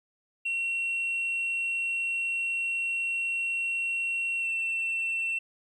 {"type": "tone with pitch glide", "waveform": "sine", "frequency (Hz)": [2728, 2695], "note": ["F7", "E7"], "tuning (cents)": [-41, 38], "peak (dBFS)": -25, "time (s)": [0.45, 5.39], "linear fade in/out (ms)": 10, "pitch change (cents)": -21, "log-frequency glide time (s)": [4.39, 4.47], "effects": ["tanh soft clip ceiling -25 dBFS", "11-bit"]}